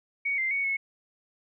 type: tone with pitch steps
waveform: sine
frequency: 2237 / 2087 / 2227 / 2192 Hz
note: C#7 / C7 / C#7 / C#7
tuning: +15 / -5 / +7 / -20 cents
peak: -25 dBFS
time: 0.25-0.77 s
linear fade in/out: 10 ms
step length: 130 ms
effects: none